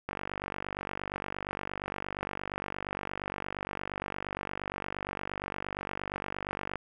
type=click train; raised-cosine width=0.5 ms; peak=-19 dBFS; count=325; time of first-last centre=0.09-6.757 s; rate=48.6 Hz; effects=10-bit